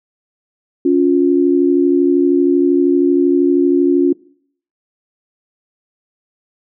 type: tone pair together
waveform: sine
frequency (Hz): 280.2 / 353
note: C#4 / F4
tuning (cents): +19 / +19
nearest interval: major third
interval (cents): 400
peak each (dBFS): -12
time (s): 0.85-4.13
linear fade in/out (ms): 5
effects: noise-tail reverb RT60 0.6 s tail -22 dB re dry